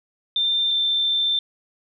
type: tone pair in turn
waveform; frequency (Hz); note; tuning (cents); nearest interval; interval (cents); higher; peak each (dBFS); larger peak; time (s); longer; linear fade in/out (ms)
sine; 3586 / 3563; A7 / A7; +32 / +21; unison; 11; first; -18; neither; 0.36-0.71 / 0.71-1.39; second; 2
effects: none